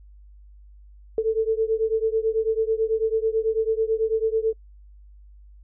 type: beating tone pair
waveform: sine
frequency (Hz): 440 / 449.1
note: A4 / A4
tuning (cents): 0 / +35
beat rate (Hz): 9.1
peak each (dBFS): -22 / -23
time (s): 1.18-4.53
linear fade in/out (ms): 2
effects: noise-tail reverb RT60 0.1 s tail -26 dB re dry + added 50 Hz sine -45 dBFS peak until 5.63 s